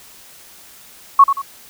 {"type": "tone with echo", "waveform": "sine", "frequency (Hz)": 1107, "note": "C#6", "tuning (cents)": -3, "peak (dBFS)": -3, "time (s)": [1.19, 1.24], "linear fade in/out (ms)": 5, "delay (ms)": 89, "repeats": 2, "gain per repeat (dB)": -9, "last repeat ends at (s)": 1.418, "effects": ["white hiss -43 dBFS RMS until 1.69 s"]}